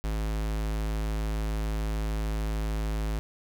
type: tone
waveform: square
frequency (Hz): 53.4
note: G#1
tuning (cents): +49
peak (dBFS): -28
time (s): 0.04-3.19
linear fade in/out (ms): 0
effects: none